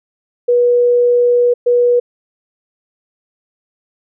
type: tone bursts at uneven times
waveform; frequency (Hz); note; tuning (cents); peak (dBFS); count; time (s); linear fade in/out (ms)
sine; 485.3; B4; -30; -8; 2; 0.48-1.54 / 1.66-2; 10
effects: none